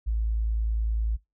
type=tone; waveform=sine; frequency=55 Hz; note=A1; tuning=in tune; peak=-23 dBFS; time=0.06-1.17 s; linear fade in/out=20 ms; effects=noise-tail reverb RT60 0.2 s tail -22 dB re dry